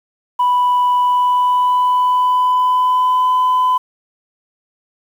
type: tone with pitch glide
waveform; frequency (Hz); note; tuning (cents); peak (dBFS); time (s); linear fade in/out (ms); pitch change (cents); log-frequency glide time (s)
sine; 987.8 to 1009.1; B5 to B5; 0 to +37; -9; 0.39-3.78; 10; +37; 1-3.28
effects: tanh soft clip ceiling -9 dBFS + 7-bit